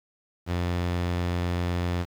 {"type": "tone", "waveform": "sawtooth", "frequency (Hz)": 87.9, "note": "F2", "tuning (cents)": 12, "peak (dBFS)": -21, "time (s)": [0.46, 2.06], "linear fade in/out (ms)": 50, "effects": ["low-pass 5000 Hz 12 dB/octave", "8-bit"]}